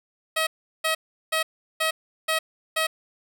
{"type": "tone bursts", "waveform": "10% pulse", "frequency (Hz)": 638, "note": "D#5", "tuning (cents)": 43, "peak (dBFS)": -13, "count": 6, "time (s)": [0.36, 2.87], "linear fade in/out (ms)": 10, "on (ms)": 110, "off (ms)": 370, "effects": []}